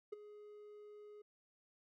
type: tone with ADSR envelope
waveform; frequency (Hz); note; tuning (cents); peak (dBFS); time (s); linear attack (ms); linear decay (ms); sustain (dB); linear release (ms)
triangle; 418; G#4; +11; -37; 0.12-1.22; 10; 14; -14; 7
effects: none